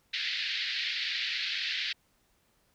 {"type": "band-pass noise", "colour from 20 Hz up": "white", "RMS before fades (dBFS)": -33, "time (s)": [0.13, 1.93], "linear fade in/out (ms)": 10, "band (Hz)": [1700, 4500], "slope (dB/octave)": 48, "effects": ["pink hiss -70 dBFS RMS until 2.74 s"]}